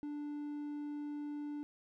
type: tone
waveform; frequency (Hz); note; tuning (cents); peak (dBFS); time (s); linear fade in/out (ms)
triangle; 293.7; D4; 0; -37; 0.03-1.63; 0
effects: none